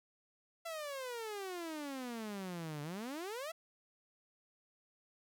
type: exponential two-way sweep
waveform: sawtooth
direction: down then up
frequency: 679 to 143.5 to 679 Hz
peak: -37 dBFS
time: 0.65-3.52 s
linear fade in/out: 10 ms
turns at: 2.82 s
effects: none